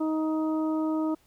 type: harmonic tone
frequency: 313.9 Hz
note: D#4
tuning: 15 cents sharp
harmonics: 1 / 2 / 3 / 4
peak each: -25 / -35 / -38 / -40 dBFS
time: 0-1.15 s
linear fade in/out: 10 ms
effects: pink hiss -64 dBFS RMS until 1.26 s